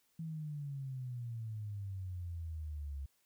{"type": "exponential sweep", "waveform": "sine", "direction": "down", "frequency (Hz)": [164.81, 68], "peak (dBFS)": -39, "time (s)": [0.19, 3.06], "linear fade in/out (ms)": 5, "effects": ["white hiss -75 dBFS RMS until 3.25 s"]}